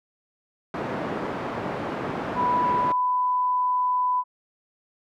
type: band-pass noise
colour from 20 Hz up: pink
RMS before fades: -30 dBFS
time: 0.74-2.92 s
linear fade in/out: 2 ms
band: 190 to 1300 Hz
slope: 12 dB/octave
type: tone with pitch glide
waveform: sine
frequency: 987.8 to 998.1 Hz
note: B5 to B5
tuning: 0 to +18 cents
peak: -20 dBFS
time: 2.35-4.24 s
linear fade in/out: 50 ms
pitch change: +18 cents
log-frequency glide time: 2.75-2.97 s
effects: none